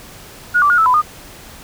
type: tone with pitch steps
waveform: sine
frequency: 1446 / 1165 / 1432 / 1313 / 1002 / 1223 Hz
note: F#6 / D6 / F6 / E6 / B5 / D#6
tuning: -40 / -14 / +43 / -7 / +25 / -30 cents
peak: -9 dBFS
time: 0.54-1.02 s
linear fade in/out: 20 ms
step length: 80 ms
effects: pink hiss -38 dBFS RMS until 1.63 s